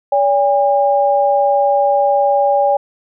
sine tone pair together, 570 / 808.7 Hz, C#5 / G#5, +48 / -46 cents, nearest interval tritone, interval 606 cents, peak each -13 dBFS, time 0.12-2.77 s, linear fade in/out 5 ms, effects none

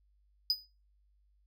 triangle tone with exponential decay, 4978 Hz, D#8, in tune, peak -21 dBFS, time 0.5-0.64 s, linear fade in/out 1 ms, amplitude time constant 29 ms, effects noise-tail reverb RT60 0.3 s tail -17 dB re dry + added 50 Hz sine -66 dBFS peak until 1.46 s

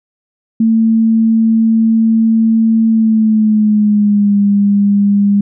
sine tone with pitch glide, 224.2 to 202.1 Hz, A3 to G#3, +33 to -47 cents, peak -7 dBFS, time 0.6-5.41 s, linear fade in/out 5 ms, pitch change -180 cents, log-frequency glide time 2.88-4.38 s, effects none

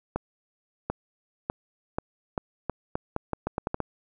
accelerating click train, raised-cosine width 1 ms, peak -13 dBFS, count 14, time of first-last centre 0.16-3.803 s, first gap 740 ms, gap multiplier 0.81, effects none

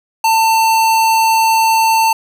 square tone, 895 Hz, A5, 29 cents sharp, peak -10 dBFS, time 0.24-2.13 s, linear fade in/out 5 ms, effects none

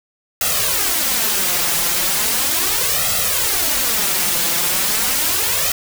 white noise with flanger, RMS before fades -18 dBFS, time 0.41-5.72 s, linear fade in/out 2 ms, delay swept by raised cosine 1.5 to 5.9 ms, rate 0.37 Hz, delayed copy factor +0.85, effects none

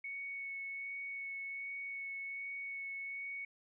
sine tone with vibrato, 2217 Hz, C#7, in tune, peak -40 dBFS, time 0.04-3.45 s, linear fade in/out 5 ms, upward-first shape sine, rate 1.3 Hz, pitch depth 10 cents each way, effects none

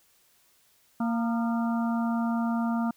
harmonic tone with a mistuned harmonic, 231.2 Hz, A#3, 14 cents flat, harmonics 1 / 3 / 4 / 5 / 6, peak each -25 / -35 / -37 / -39 / -41 dBFS, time 1-2.91 s, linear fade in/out 5 ms, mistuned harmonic 5, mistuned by +75 cents, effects white hiss -64 dBFS RMS until 2.96 s

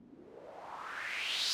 blue noise with low-pass filter sweep, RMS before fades -40 dBFS, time 0-1.53 s, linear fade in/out 0 ms, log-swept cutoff 220 to 4800 Hz, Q 4, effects none

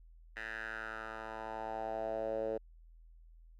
10% pulse tone with band-pass filter sweep, 110.7 Hz, A2, 11 cents sharp, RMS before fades -40 dBFS, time 0.36-2.58 s, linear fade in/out 10 ms, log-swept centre 1900 to 490 Hz, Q 4.3, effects added 41 Hz sine -55 dBFS peak until 3.59 s

